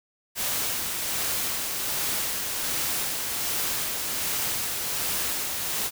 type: noise with tremolo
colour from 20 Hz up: white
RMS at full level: -27 dBFS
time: 0.35-5.91 s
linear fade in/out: 50 ms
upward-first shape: sine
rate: 1.3 Hz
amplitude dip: 30%
effects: none